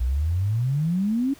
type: exponential sweep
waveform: sine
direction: up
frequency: 58.4 to 284.4 Hz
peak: -20 dBFS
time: 0-1.34 s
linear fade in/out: 10 ms
effects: pink hiss -50 dBFS RMS until 1.39 s